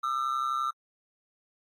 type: ring-modulated tone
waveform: triangle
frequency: 1270 Hz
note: D#6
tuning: 35 cents sharp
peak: -22 dBFS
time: 0.03-0.71 s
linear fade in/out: 10 ms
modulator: 65.8 Hz
effects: AAC 48 kbps